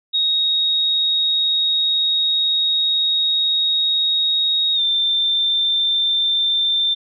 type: tone with pitch glide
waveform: sine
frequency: 3762 to 3573 Hz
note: A#7 to A7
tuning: +15 to +26 cents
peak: -15 dBFS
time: 0.13-6.95 s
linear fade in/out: 20 ms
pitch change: -89 cents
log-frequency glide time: 4.75-4.81 s
effects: none